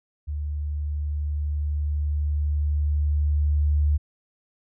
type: tone with level ramp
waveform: sine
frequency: 74 Hz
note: D2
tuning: 14 cents sharp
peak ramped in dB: -26 to -17 dBFS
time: 0.27-3.98 s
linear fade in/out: 20 ms
effects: none